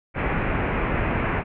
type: low-pass noise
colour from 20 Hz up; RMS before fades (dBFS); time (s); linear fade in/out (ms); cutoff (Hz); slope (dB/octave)
pink; -24; 0.14-1.44; 50; 2500; 48
effects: none